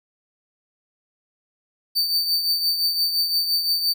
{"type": "tone with tremolo", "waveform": "45% pulse", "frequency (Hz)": 4583, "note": "D8", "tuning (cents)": -43, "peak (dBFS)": -16, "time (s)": [1.95, 3.94], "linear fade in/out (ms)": 20, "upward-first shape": "triangle", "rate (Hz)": 5.8, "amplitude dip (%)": 60, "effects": []}